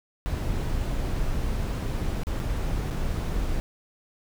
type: noise with dropouts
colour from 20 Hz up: brown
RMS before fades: -27 dBFS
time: 0.26-3.6 s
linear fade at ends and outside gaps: 0 ms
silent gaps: 2.234-2.269 / 2.395-2.4 / 2.903-2.909 s
effects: none